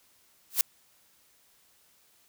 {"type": "noise with exponential growth", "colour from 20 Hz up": "blue", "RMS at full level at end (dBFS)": -18, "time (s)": [0.5, 0.61], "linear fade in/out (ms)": 2, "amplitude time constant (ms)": 22, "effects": ["white hiss -64 dBFS RMS until 2.28 s"]}